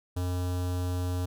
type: tone with notch filter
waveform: square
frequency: 90 Hz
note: F#2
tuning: 47 cents flat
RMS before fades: -30 dBFS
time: 0.16-1.26 s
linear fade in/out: 10 ms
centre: 2100 Hz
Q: 1.2
effects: none